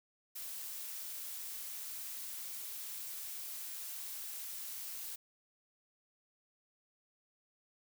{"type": "noise", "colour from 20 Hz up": "blue", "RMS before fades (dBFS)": -44, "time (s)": [0.35, 5.16], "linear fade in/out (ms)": 10, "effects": []}